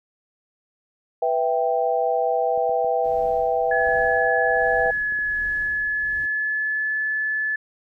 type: chord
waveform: sine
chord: E minor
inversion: second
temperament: equal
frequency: 493.9 / 659.3 / 784 Hz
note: B4 / E5 / G5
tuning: 0 / 0 / 0 cents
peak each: -23 dBFS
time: 1.22-4.91 s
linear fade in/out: 5 ms
type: clicks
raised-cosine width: 2 ms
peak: -31 dBFS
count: 9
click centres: 2.577 / 2.695 / 2.846 / 3.059 / 3.889 / 3.989 / 4.861 / 5.123 / 5.189 s
type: noise with tremolo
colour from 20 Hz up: brown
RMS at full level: -40 dBFS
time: 3.04-6.26 s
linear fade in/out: 5 ms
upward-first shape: sine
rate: 1.3 Hz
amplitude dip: 70%
type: tone with pitch glide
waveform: sine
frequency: 1700 to 1729.7 Hz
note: G#6 to A6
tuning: +40 to -30 cents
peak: -21 dBFS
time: 3.71-7.56 s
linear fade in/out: 5 ms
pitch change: +30 cents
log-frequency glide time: 5.35-6.99 s
effects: none